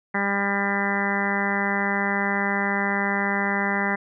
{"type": "harmonic tone", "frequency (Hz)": 199.6, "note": "G3", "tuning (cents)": 32, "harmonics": [1, 2, 3, 4, 5, 6, 7, 8, 9, 10], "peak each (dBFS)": [-27, -32, -34, -30, -32, -35, -34, -31, -29, -28], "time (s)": [0.14, 3.96], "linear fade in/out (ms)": 10, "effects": []}